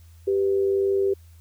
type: tone pair together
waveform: sine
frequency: 392 / 493.9 Hz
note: G4 / B4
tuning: 0 / 0 cents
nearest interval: major third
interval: 400 cents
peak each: -19 / -30 dBFS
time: 0.27-1.14 s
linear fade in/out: 10 ms
effects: added 83 Hz sine -46 dBFS peak until 1.4 s + white hiss -61 dBFS RMS until 1.4 s